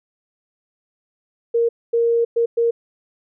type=tone bursts at uneven times; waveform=sine; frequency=466.2 Hz; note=A#4; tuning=in tune; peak=-14 dBFS; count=4; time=1.54-1.69 / 1.93-2.25 / 2.36-2.46 / 2.57-2.71 s; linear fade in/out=10 ms; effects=none